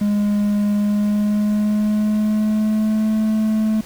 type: tone with pitch glide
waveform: triangle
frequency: 206.3 to 217.2 Hz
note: G#3 to A3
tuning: -11 to -22 cents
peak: -13 dBFS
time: 0.01-3.81 s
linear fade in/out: 5 ms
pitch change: +89 cents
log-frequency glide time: 0.75-3.14 s
effects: pink hiss -41 dBFS RMS until 3.85 s